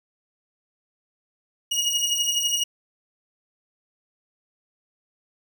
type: beating tone pair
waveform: 25% pulse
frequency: 2878 / 2890 Hz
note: F#7 / F#7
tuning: -49 / -41 cents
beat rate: 12 Hz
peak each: -21 dBFS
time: 1.71-2.64 s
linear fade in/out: 10 ms
effects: none